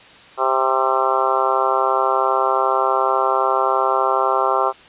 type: harmonic tone with a mistuned harmonic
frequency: 131.8 Hz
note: C3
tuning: 13 cents sharp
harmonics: 3 / 4 / 5 / 6 / 7 / 8 / 9 / 10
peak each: -24 / -24 / -24 / -22 / -25 / -22 / -23 / -24 dBFS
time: 0.37-4.73 s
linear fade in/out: 50 ms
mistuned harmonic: 10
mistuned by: +34 cents
effects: white hiss -44 dBFS RMS until 4.88 s + resampled to 8000 Hz